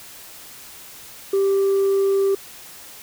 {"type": "tone with tanh clipping", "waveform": "sine", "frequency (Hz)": 392, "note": "G4", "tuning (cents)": 0, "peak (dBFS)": -16, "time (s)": [1.33, 2.35], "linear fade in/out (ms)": 5, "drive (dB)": 1, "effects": ["white hiss -41 dBFS RMS until 3.02 s"]}